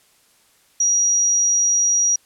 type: tone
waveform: sine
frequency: 5750 Hz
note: F8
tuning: 50 cents sharp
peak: -14 dBFS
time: 0.8-2.16 s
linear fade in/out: 5 ms
effects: white hiss -57 dBFS RMS until 2.25 s + low-pass 12000 Hz 12 dB/octave